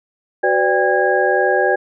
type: tone cluster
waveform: sine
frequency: 373.3 / 504 / 587 / 795 / 1644 Hz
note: F#4 / B4 / D5 / G5 / G#6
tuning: +15 / +35 / -1 / +24 / -18 cents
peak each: -19 dBFS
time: 0.43-1.76 s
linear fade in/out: 10 ms
effects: none